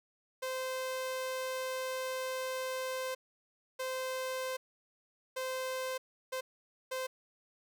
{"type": "tone bursts at uneven times", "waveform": "sawtooth", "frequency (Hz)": 518, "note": "C5", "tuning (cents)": -17, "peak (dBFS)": -31, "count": 5, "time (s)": [[0.42, 3.15], [3.79, 4.57], [5.36, 5.98], [6.32, 6.41], [6.91, 7.07]], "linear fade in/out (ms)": 10, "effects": []}